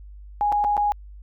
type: tone with dropouts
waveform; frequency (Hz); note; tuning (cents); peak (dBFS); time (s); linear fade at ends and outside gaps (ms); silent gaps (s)
sine; 827; G#5; -8; -18; 0.41-0.92; 0; 0.52-0.525 / 0.641-0.647 / 0.768-0.777
effects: added 50 Hz sine -39 dBFS peak until 1.22 s